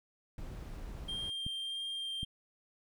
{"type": "noise", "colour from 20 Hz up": "brown", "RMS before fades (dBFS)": -44, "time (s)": [0.38, 1.3], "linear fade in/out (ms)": 2}
{"type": "tone with vibrato", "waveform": "triangle", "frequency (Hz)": 3187, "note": "G7", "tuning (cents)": 28, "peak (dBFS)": -35, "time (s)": [1.08, 2.25], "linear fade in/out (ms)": 10, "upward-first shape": "sine", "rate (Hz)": 1.6, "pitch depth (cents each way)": 8}
{"type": "clicks", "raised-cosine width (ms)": 5, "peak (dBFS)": -28, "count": 2, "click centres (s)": [1.465, 2.231]}
{"effects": []}